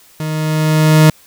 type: tone with level ramp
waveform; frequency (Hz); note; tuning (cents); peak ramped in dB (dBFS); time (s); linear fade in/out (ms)
40% pulse; 155.56; D#3; 0; -18 to -3; 0.2-1.1; 2
effects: white hiss -46 dBFS RMS until 1.26 s